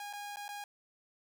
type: tone with dropouts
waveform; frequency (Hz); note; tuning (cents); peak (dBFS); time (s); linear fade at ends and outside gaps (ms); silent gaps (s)
sawtooth; 819; G#5; -24; -37; 0-0.64; 2; 0.129-0.134 / 0.36-0.369 / 0.481-0.489
effects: none